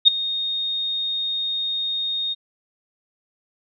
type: tone with ADSR envelope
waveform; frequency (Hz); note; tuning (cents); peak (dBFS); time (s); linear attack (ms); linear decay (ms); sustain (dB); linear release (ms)
sine; 3700; A#7; -14; -5; 0.05-2.35; 28; 8; -17; 28
effects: none